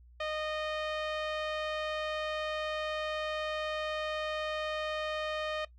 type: tone with low-pass filter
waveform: sawtooth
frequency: 616 Hz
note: D#5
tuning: 17 cents flat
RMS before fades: -35 dBFS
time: 0.2-5.65 s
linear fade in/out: 5 ms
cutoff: 3200 Hz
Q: 1.7
effects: noise-tail reverb RT60 0.1 s tail -18 dB re dry + added 60 Hz sine -54 dBFS peak until 5.78 s